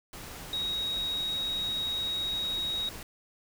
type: tone in noise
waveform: sine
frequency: 3789 Hz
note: A#7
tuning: 27 cents sharp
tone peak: -29 dBFS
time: 0.53-2.89 s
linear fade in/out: 2 ms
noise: pink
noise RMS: -43 dBFS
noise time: 0.13-3.03 s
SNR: +11 dB
effects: none